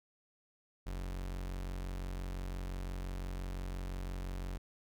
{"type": "tone", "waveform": "40% pulse", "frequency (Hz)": 45.81, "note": "F#1", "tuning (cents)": -17, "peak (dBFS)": -37, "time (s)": [0.86, 4.58], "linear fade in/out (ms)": 10, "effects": []}